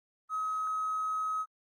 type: tone with hard clipping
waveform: triangle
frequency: 1273 Hz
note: D#6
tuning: 39 cents sharp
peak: -30 dBFS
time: 0.29-1.46 s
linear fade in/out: 50 ms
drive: 3 dB
effects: Opus 24 kbps